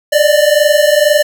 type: tone pair together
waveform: square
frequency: 584 / 606.1 Hz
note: D5 / D#5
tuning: -10 / -46 cents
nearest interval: minor second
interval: 64 cents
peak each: -11 dBFS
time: 0.12-1.23 s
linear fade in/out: 10 ms
effects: none